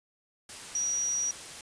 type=tone in noise; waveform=sine; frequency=5780 Hz; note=F#8; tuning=41 cents flat; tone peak=-27 dBFS; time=0.75-1.31 s; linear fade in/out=2 ms; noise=white; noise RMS=-43 dBFS; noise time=0.49-1.61 s; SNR=+13 dB; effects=resampled to 22050 Hz